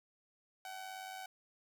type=tone with amplitude modulation; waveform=sawtooth; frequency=756 Hz; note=F#5; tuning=37 cents sharp; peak=-38 dBFS; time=0.65-1.26 s; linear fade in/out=2 ms; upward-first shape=sine; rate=98.1 Hz; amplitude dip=55%; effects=none